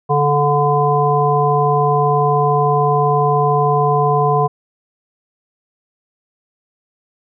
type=harmonic tone; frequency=145.5 Hz; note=D3; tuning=16 cents flat; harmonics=1 / 3 / 5 / 7; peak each=-17 / -17 / -17 / -17 dBFS; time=0.09-4.48 s; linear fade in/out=20 ms; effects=none